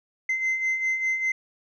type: beating tone pair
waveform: sine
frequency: 2064 / 2069 Hz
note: C7 / C7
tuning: -24 / -20 cents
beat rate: 5 Hz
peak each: -29 / -22 dBFS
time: 0.29-1.32 s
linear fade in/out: 5 ms
effects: tanh soft clip ceiling -20 dBFS